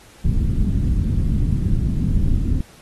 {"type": "low-pass noise", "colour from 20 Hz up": "pink", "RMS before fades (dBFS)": -18, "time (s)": [0.24, 2.61], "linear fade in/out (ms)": 5, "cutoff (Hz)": 230, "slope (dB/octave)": 24, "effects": ["pink hiss -48 dBFS RMS until 2.81 s", "AAC 32 kbps"]}